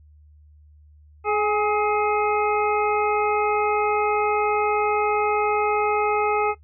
harmonic tone with a mistuned harmonic, 422.5 Hz, G#4, 30 cents sharp, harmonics 1 / 2 / 3 / 5 / 6, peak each -22 / -23 / -25 / -33 / -31 dBFS, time 1.24-6.55 s, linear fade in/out 50 ms, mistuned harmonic 2, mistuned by -35 cents, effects noise-tail reverb RT60 0.1 s tail -17 dB re dry + added 75 Hz sine -48 dBFS peak until 6.63 s

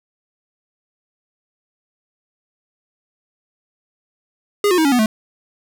square tone with pitch steps, 410 / 361.1 / 318 / 280 / 246.6 / 217.2 Hz, G#4 / F#4 / D#4 / C#4 / B3 / A3, -22 / -42 / +38 / +18 / -2 / -22 cents, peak -13 dBFS, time 4.64-5.06 s, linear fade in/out 2 ms, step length 70 ms, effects none

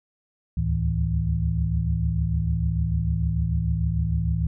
sine tone cluster, 70.3 / 77 / 108.5 / 162.5 Hz, C#2 / D#2 / A2 / E3, +25 / -17 / -24 / -24 cents, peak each -25 / -30 / -26 / -26 dBFS, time 0.57-4.47 s, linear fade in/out 5 ms, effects none

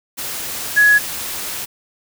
sine tone in noise, 1679 Hz, G#6, 18 cents sharp, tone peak -8 dBFS, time 0.76-0.99 s, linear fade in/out 20 ms, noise white, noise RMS -26 dBFS, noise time 0.17-1.66 s, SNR +15 dB, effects none

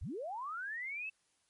sine linear sweep, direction up, 38.89 to 2669 Hz, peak -38 dBFS, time 0.01-1.1 s, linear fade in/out 10 ms, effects white hiss -75 dBFS RMS until 1.49 s + MP3 48 kbps

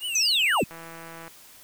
square tone with vibrato, 2749 Hz, F7, 28 cents flat, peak -28 dBFS, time 0-0.65 s, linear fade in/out 50 ms, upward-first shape triangle, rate 4.2 Hz, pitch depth 160 cents each way
sine linear sweep, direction down, 6272 to 101.8 Hz, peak -20 dBFS, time 0.15-0.64 s, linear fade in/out 5 ms
click train, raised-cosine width 0.5 ms, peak -27 dBFS, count 95, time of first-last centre 0.71-1.28 s, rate 165 Hz
effects white hiss -50 dBFS RMS until 1.63 s

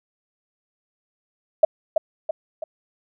sine tone with echo, 632 Hz, D#5, 27 cents sharp, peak -8 dBFS, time 1.63-1.65 s, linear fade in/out 5 ms, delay 330 ms, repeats 3, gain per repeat -6 dB, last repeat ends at 2.64 s, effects none

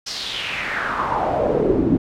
brown noise with band-pass filter sweep, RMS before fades -21 dBFS, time 0.06-1.98 s, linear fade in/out 10 ms, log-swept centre 5300 to 240 Hz, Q 3.9, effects none

